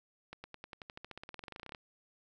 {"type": "accelerating click train", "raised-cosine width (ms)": 0.3, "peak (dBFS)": -29, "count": 25, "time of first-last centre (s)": [0.33, 1.748], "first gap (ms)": 110, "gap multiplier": 0.94, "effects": []}